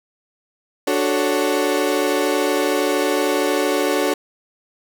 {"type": "chord", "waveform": "35% pulse", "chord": "D major seventh", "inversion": "none", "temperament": "equal with one note detuned", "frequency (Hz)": [293.7, 371.3, 440, 554.4], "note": ["D4", "F#4", "A4", "C#5"], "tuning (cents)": [0, 6, 0, 0], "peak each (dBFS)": -21, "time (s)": [0.87, 4.14], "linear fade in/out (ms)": 5, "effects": []}